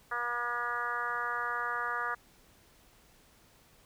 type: harmonic tone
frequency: 240 Hz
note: B3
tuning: 49 cents flat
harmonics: 2 / 3 / 4 / 5 / 6 / 7 / 8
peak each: -45 / -43 / -40 / -35 / -37 / -38 / -45 dBFS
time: 0.11-2.15 s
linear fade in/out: 10 ms
effects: pink hiss -62 dBFS RMS until 3.85 s